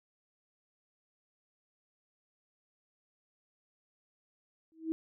sine tone with exponential growth, 322.2 Hz, E4, 39 cents flat, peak -26 dBFS, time 4.72-4.92 s, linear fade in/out 0 ms, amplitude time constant 42 ms, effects none

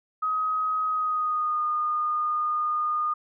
sine tone with pitch glide, 1263 to 1222.8 Hz, D#6 to D#6, +26 to -30 cents, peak -23 dBFS, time 0.22-3.14 s, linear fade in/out 10 ms, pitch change -56 cents, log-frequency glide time 0.86-1.63 s, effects none

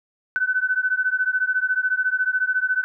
sine beating tone pair, 1503 / 1517 Hz, F#6 / F#6, +27 / +43 cents, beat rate 14 Hz, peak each -22 dBFS, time 0.36-2.84 s, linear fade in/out 0 ms, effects none

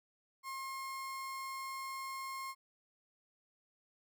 35% pulse tone, 1071 Hz, C6, 40 cents sharp, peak -39 dBFS, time 0.43-2.55 s, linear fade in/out 50 ms, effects none

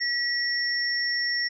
sine tone pair together, 1931 / 5462 Hz, B6 / F8, -39 / -39 cents, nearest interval octave + tritone, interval 1800 cents, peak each -26 / -27 dBFS, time 0-1.49 s, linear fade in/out 20 ms, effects none

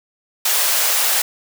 white high-pass noise, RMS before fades -17 dBFS, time 0.45-1.22 s, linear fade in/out 5 ms, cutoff 500 Hz, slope 24 dB/octave, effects none

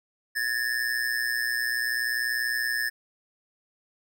square ring-modulated tone, 1744 Hz, A6, 16 cents flat, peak -23 dBFS, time 0.35-2.9 s, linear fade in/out 20 ms, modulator 60.3 Hz, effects none

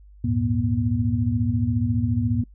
sine tone cluster, 79.4 / 101.6 / 116 / 240.9 Hz, D#2 / G#2 / A#2 / B3, +36 / -38 / -8 / -43 cents, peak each -30 / -24 / -25 / -24 dBFS, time 0.24-2.44 s, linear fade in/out 5 ms, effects noise-tail reverb RT60 0.1 s tail -25 dB re dry + added 50 Hz sine -45 dBFS peak until 2.54 s

